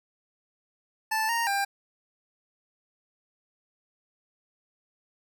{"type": "tone with pitch steps", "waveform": "25% pulse", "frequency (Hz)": [878, 930, 796], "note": ["A5", "A#5", "G5"], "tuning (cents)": [-4, -4, 26], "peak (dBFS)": -21, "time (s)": [1.11, 1.65], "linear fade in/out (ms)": 10, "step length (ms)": 180, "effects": []}